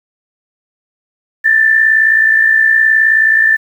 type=tone with amplitude modulation; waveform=sine; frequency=1772 Hz; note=A6; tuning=12 cents sharp; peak=-4 dBFS; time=1.44-3.57 s; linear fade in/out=20 ms; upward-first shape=sine; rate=59.1 Hz; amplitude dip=55%; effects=7-bit